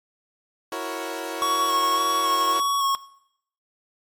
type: chord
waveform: 20% pulse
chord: F# dominant seventh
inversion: third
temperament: equal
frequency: 329.6 / 370 / 466.2 / 554.4 Hz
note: E4 / F#4 / A#4 / C#5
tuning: 0 / 0 / 0 / 0 cents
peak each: -29 dBFS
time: 0.72-2.6 s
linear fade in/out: 2 ms
type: tone with vibrato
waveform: square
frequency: 1108.7 Hz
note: C#6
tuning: in tune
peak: -21 dBFS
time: 1.42-2.95 s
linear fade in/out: 0 ms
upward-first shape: square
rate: 1.8 Hz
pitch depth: 17 cents each way
effects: noise-tail reverb RT60 0.7 s tail -18 dB re dry + MP3 64 kbps